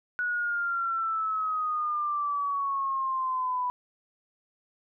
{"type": "exponential sweep", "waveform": "sine", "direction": "down", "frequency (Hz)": [1471, 987.8], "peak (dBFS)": -26, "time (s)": [0.19, 3.7], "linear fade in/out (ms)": 0, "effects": []}